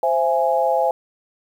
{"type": "chord", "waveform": "sine", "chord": "C augmented", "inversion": "none", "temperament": "equal with one note detuned", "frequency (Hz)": [523.3, 668.8, 830.6], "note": ["C5", "E5", "G#5"], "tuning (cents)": [0, 25, 0], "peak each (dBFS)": -20, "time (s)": [0.03, 0.91], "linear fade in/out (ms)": 2, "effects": ["8-bit"]}